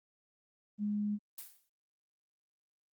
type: tone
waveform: sine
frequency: 207.7 Hz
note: G#3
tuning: in tune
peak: -31 dBFS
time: 0.78-1.19 s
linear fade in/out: 50 ms
type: noise with exponential decay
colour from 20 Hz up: blue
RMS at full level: -42 dBFS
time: 1.38-1.69 s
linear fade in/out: 1 ms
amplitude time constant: 67 ms
effects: Opus 24 kbps